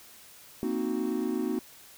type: chord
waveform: triangle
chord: C half-diminished seventh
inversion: third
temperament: equal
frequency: 233.1 / 261.6 / 311.1 / 370 Hz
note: Bb3 / C4 / Eb4 / Gb4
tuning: 0 / 0 / 0 / 0 cents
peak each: -31 dBFS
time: 0.63-1.59 s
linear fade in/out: 0 ms
effects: white hiss -52 dBFS RMS until 1.97 s